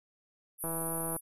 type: band-pass noise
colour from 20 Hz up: white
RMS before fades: -38 dBFS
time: 0.58-1.21 s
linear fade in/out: 50 ms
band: 10000 to 12000 Hz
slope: 96 dB/octave
type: click train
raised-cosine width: 1 ms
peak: -25 dBFS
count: 87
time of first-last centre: 0.64-1.164 s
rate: 164 Hz
effects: none